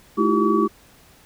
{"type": "tone cluster", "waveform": "sine", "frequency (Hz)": [215.4, 320.1, 343.8, 391.6, 1138], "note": ["A3", "D#4", "F4", "G4", "C#6"], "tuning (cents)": [-37, 49, -27, -2, 45], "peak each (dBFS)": -22, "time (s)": [0.17, 0.68], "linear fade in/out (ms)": 20, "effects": ["pink hiss -52 dBFS RMS until 1.25 s"]}